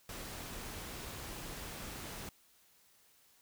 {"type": "noise", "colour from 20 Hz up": "pink", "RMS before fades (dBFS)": -45, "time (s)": [0.09, 2.29], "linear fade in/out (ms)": 2, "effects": ["white hiss -67 dBFS RMS until 3.41 s"]}